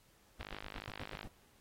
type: noise bursts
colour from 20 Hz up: brown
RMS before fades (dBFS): -47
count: 8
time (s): 0.39-1.278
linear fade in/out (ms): 5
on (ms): 41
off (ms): 80
type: click train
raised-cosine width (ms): 0.3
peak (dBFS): -28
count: 43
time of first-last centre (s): 0.41-1.23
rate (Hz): 51.2
effects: pink hiss -68 dBFS RMS until 1.6 s + AAC 48 kbps